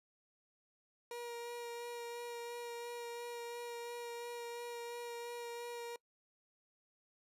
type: tone with vibrato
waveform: 30% pulse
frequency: 474.8 Hz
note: A#4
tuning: 32 cents sharp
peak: -40 dBFS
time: 1.11-5.96 s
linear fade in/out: 2 ms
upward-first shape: sine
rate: 2.9 Hz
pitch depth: 14 cents each way
effects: noise-tail reverb RT60 0.1 s tail -24 dB re dry + resampled to 32000 Hz